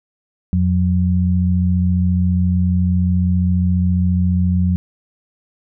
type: tone pair together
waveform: sine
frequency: 87 / 181.49 Hz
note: F2 / F#3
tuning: -6 / -33 cents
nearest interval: octave + minor second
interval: 1273 cents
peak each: -15 / -16 dBFS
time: 0.53-4.76 s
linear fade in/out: 0 ms
effects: none